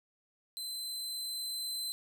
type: tone with level ramp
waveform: sawtooth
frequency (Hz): 4062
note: B7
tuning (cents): +48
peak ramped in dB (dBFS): -35 to -32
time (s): 0.57-1.92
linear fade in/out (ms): 0
effects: none